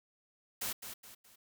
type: noise with echo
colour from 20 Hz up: white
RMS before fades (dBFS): -37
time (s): 0.61-0.73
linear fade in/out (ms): 10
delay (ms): 210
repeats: 3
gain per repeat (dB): -8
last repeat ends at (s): 1.36
effects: none